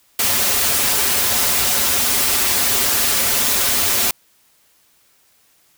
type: noise with comb filter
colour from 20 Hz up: white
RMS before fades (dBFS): -17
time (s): 0.19-4.11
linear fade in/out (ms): 2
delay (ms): 6.3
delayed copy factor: -0.95
effects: white hiss -57 dBFS RMS until 5.77 s